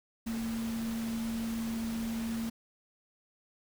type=tone in noise; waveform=sine; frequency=227.5 Hz; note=A#3; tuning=42 cents flat; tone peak=-32 dBFS; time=0.26-2.5 s; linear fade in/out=10 ms; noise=pink; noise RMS=-44 dBFS; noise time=0.26-2.5 s; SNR=+9 dB; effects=none